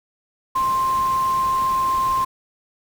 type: tone in noise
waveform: sine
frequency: 1052 Hz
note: C6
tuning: 9 cents sharp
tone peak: -17 dBFS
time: 0.55-2.25 s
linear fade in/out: 10 ms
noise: pink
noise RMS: -35 dBFS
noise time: 0.55-2.25 s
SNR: +15 dB
effects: none